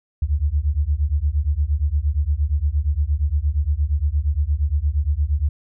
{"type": "beating tone pair", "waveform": "sine", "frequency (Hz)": [69.3, 77.9], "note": ["C#2", "D#2"], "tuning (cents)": [0, 3], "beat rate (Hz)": 8.6, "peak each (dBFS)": -20, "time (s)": [0.22, 5.49], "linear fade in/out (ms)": 5, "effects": []}